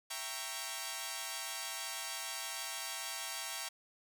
5% pulse chord, E diminished seventh, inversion none, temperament equal with one note detuned, 666.5 / 784 / 932.3 / 1108.7 Hz, E5 / G5 / Bb5 / Db6, +19 / 0 / 0 / 0 cents, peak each -35 / -33 / -32 / -33 dBFS, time 0.1-3.69 s, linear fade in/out 10 ms, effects none

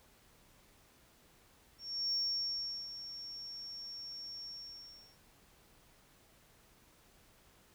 sine tone with ADSR envelope, 5500 Hz, F8, 27 cents flat, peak -30 dBFS, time 1.78-5.18 s, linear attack 350 ms, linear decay 750 ms, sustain -13 dB, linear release 720 ms, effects tanh soft clip ceiling -27 dBFS + pink hiss -65 dBFS RMS until 7.74 s

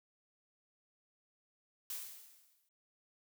blue noise with exponential decay, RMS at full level -40 dBFS, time 1.9-2.69 s, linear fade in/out 2 ms, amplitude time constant 170 ms, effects none

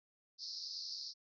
white band-pass noise, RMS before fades -45 dBFS, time 0.38-1.14 s, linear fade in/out 50 ms, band 4200 to 5400 Hz, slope 96 dB/octave, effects none

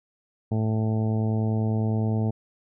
harmonic tone, 109.8 Hz, A2, 3 cents flat, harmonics 1 / 2 / 3 / 4 / 5 / 6 / 7 / 8, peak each -23 / -27 / -36 / -35 / -42 / -39 / -41 / -46 dBFS, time 0.51-2.31 s, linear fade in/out 10 ms, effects none

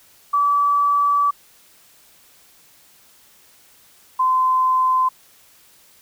sine tone pair in turn, 1151 / 1030 Hz, D6 / C6, -35 / -28 cents, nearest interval major second, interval 193 cents, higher first, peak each -14 dBFS, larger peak neither, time 0.33-1.31 / 4.19-5.09 s, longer first, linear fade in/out 10 ms, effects white hiss -52 dBFS RMS until 6.01 s

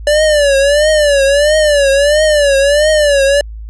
square tone with vibrato, 582 Hz, D5, 16 cents flat, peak -8 dBFS, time 0.07-3.41 s, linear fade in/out 2 ms, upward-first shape triangle, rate 1.5 Hz, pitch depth 130 cents each way, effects added 54 Hz sine -24 dBFS peak until 3.69 s + resampled to 24000 Hz

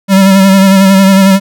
square tone with vibrato, 193.4 Hz, G3, 23 cents flat, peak -3 dBFS, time 0.08-1.4 s, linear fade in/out 50 ms, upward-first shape sine, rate 11 Hz, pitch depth 34 cents each way, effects none

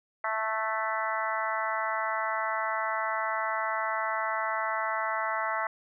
harmonic tone with a mistuned harmonic, 220 Hz, A3, in tune, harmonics 3 / 4 / 5 / 6 / 7 / 8 / 9, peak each -35 / -34 / -34 / -34 / -38 / -39 / -36 dBFS, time 0.24-5.67 s, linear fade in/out 2 ms, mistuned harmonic 7, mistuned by -17 cents, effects none

